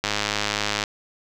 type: click train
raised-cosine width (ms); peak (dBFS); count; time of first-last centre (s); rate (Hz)
0.2; -5; 84; 0.04-0.838; 104
effects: none